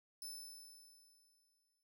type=tone with exponential decay; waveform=20% pulse; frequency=5274 Hz; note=E8; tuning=in tune; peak=-39 dBFS; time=0.22-1.83 s; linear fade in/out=1 ms; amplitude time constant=350 ms; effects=none